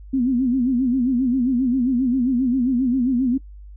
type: tone with vibrato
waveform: sine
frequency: 252.8 Hz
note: B3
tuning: 41 cents sharp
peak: -16 dBFS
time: 0.13-3.38 s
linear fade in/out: 10 ms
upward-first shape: sine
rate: 7.5 Hz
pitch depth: 120 cents each way
effects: noise-tail reverb RT60 0.1 s tail -20 dB re dry + added 50 Hz sine -37 dBFS peak until 3.76 s